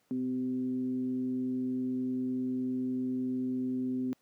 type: tone with frequency modulation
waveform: sine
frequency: 255.3 Hz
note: C4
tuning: 42 cents flat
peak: -29 dBFS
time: 0.11-4.13 s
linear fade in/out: 0 ms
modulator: 131 Hz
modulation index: 0.41
effects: pink hiss -72 dBFS RMS until 4.21 s + high-pass 150 Hz 12 dB/octave